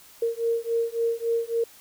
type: beating tone pair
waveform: sine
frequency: 460.7 / 464.3 Hz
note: A#4 / A#4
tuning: -20 / -7 cents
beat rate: 3.6 Hz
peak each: -26 dBFS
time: 0.22-1.64 s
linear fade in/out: 5 ms
effects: white hiss -51 dBFS RMS until 1.8 s